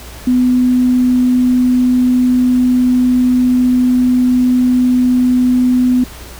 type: tone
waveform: sine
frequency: 250.4 Hz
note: B3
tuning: 24 cents sharp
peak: -8 dBFS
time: 0.27-6.04 s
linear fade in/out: 5 ms
effects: added 60 Hz sine -33 dBFS peak until 6.39 s + pink hiss -34 dBFS RMS until 6.39 s